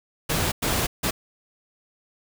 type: noise bursts at uneven times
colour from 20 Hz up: pink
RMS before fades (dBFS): -24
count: 3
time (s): 0.29-0.52 / 0.62-0.87 / 1.03-1.11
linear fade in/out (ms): 10
effects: none